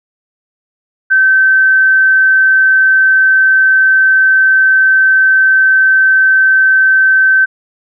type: tone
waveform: sine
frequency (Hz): 1543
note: G6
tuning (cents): -28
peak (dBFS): -5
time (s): 1.1-7.46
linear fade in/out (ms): 20
effects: none